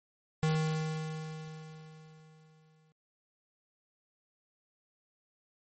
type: tone with exponential decay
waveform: square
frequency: 157.1 Hz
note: D#3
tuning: 17 cents sharp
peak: -26 dBFS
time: 0.43-2.92 s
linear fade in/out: 0 ms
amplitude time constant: 540 ms
effects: MP3 32 kbps